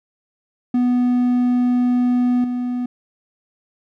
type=tone with level steps; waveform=triangle; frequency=246.7 Hz; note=B3; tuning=2 cents flat; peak=-12 / -18 dBFS; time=0.74-2.86 s; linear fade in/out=5 ms; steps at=2.44 s; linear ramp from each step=2 ms; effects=none